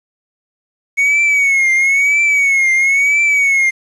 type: tone with vibrato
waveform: triangle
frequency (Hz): 2217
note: C#7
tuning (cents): 0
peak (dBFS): -8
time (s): 0.97-3.71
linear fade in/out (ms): 20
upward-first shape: triangle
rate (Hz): 1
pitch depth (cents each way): 100
effects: resampled to 24000 Hz + 7-bit